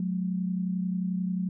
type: tone pair together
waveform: sine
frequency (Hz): 182.3 / 213.6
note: F#3 / G#3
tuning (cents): -25 / +49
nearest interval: minor third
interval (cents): 274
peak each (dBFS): -27 / -34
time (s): 0-1.49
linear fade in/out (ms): 2
effects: none